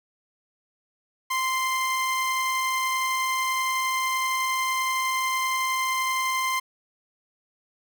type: tone pair together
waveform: 45% pulse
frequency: 1041.1 / 2093 Hz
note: C6 / C7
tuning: -9 / 0 cents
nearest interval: octave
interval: 1209 cents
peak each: -25 / -28 dBFS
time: 1.3-6.6 s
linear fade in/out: 10 ms
effects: none